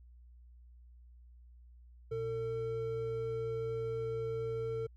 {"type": "tone pair together", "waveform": "triangle", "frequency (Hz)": [119, 450.7], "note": ["A#2", "A4"], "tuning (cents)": [36, 42], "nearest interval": "octave + major seventh", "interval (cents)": 2306, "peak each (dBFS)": [-39, -33], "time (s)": [2.11, 4.87], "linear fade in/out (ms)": 10, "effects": ["added 60 Hz sine -54 dBFS peak until 4.96 s"]}